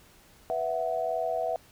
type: chord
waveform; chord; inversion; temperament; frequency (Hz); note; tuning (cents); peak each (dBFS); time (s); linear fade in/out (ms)
sine; B suspended fourth; none; just; 493.9 / 658.5 / 740.8; B4 / E5 / F#5; 0 / -2 / +2; -34 / -29 / -32; 0.5-1.56; 0
effects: pink hiss -57 dBFS RMS until 1.71 s